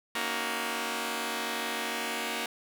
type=chord; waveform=5% pulse; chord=D# minor seventh; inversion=second; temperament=just; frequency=233.3 / 280 / 311.1 / 373.4 Hz; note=A#3 / C#4 / D#4 / F#4; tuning=+2 / +18 / 0 / +16 cents; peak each=-23 / -28 / -27 / -25 dBFS; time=0.15-2.46 s; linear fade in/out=2 ms; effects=none